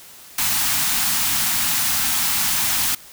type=band-stop noise; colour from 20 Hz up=white; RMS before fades=-20 dBFS; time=0.38-2.95 s; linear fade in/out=5 ms; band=290 to 710 Hz; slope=48 dB/octave; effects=white hiss -43 dBFS RMS until 3.12 s